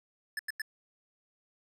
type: tone bursts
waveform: square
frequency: 1740 Hz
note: A6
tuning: 20 cents flat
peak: -33 dBFS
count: 3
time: 0.37-0.618 s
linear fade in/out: 2 ms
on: 22 ms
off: 91 ms
effects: resampled to 32000 Hz